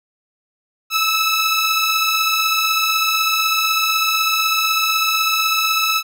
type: beating tone pair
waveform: 15% pulse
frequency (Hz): 1292 / 1308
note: E6 / E6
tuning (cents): -35 / -14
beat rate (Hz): 16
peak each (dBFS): -16 / -10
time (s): 0.9-6.03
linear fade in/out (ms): 50
effects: none